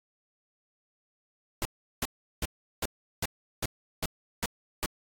pink noise bursts, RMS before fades -30 dBFS, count 9, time 1.62-4.859 s, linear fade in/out 0 ms, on 31 ms, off 370 ms, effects AAC 64 kbps

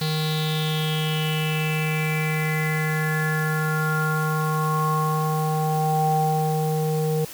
square tone with low-pass filter sweep, 155.56 Hz, D#3, in tune, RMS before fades -23 dBFS, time 0.01-7.25 s, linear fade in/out 5 ms, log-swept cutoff 4200 to 570 Hz, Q 7, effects white hiss -39 dBFS RMS until 7.33 s

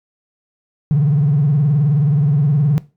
triangle tone with vibrato, 145.3 Hz, D3, 18 cents flat, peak -7 dBFS, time 0.91-2.78 s, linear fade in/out 0 ms, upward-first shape triangle, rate 19 Hz, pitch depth 170 cents each way, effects noise-tail reverb RT60 0.3 s tail -21 dB re dry + tanh soft clip ceiling -8 dBFS

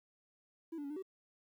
triangle tone with pitch steps, 328.8 / 290.8 / 280.6 / 300.7 / 381.8 Hz, E4 / D4 / C#4 / D4 / G4, -4 / -17 / +21 / +41 / -46 cents, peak -37 dBFS, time 0.72-1.025 s, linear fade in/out 10 ms, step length 61 ms, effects tanh soft clip ceiling -35 dBFS + 12-bit

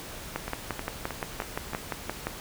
two click trains, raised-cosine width 0.5 ms, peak -14 / -18 dBFS, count 12 / 5, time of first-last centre 0.36-2.27 / 0.48-1.734 s, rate 5.76 / 3.19 Hz, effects pink hiss -41 dBFS RMS until 2.4 s

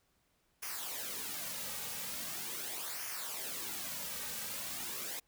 white noise with flanger, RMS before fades -41 dBFS, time 0.62-5.2 s, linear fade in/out 10 ms, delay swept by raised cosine 0.25 to 2.95 ms, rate 0.41 Hz, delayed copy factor -0.65, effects pink hiss -75 dBFS RMS until 5.27 s

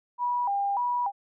sine tone with vibrato, 883 Hz, A5, 6 cents sharp, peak -24 dBFS, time 0.18-1.12 s, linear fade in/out 50 ms, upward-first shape square, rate 1.7 Hz, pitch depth 170 cents each way, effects none

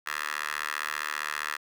10% pulse tone with high-pass filter, 75.1 Hz, D2, 39 cents sharp, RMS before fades -33 dBFS, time 0.06-1.57 s, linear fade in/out 10 ms, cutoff 1500 Hz, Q 3.6, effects none

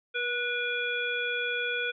harmonic tone with a mistuned harmonic, 482.7 Hz, B4, 40 cents flat, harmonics 1 / 3 / 5 / 7, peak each -35 / -31 / -33 / -36 dBFS, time 0.14-1.92 s, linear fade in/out 20 ms, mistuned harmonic 3, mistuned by +26 cents, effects none

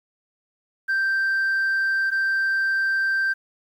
sine tone pair in turn, 1568 / 1568 Hz, G6 / G6, 0 / 0 cents, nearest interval unison, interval 0 cents, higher neither, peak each -17 dBFS, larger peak neither, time 0.88-2.11 / 2.11-3.34 s, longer neither, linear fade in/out 20 ms, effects tanh soft clip ceiling -18 dBFS + 9-bit

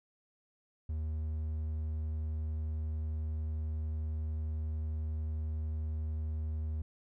triangle tone, 77.78 Hz, D#2, in tune, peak -31 dBFS, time 0.89-6.82 s, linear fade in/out 5 ms, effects none

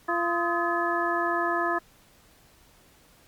harmonic tone with a mistuned harmonic, 343 Hz, F4, 31 cents flat, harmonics 1 / 2 / 3 / 4 / 5, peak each -30 / -30 / -30 / -30 / -30 dBFS, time 0.08-1.79 s, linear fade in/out 10 ms, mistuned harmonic 4, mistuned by -140 cents, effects pink hiss -58 dBFS RMS until 3.27 s + Opus 48 kbps

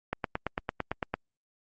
click train, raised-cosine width 0.5 ms, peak -14 dBFS, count 10, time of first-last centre 0.13-1.14 s, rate 8.91 Hz, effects Opus 48 kbps

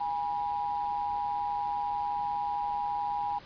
sine tone pair together, 819.6 / 971 Hz, G#5 / B5, -23 / -30 cents, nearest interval minor third, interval 293 cents, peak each -30 / -34 dBFS, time 0-3.39 s, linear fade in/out 10 ms, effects pink hiss -51 dBFS RMS until 3.45 s + resampled to 11025 Hz

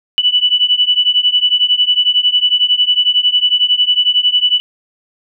sine beating tone pair, 2961 / 2972 Hz, F#7 / F#7, +1 / +7 cents, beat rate 11 Hz, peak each -13 / -12 dBFS, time 0.18-4.6 s, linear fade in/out 0 ms, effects none

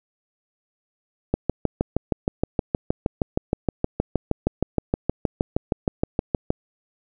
click train, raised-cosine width 2 ms, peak -6 dBFS, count 34, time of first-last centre 1.34-6.504 s, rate 6.39 Hz, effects none

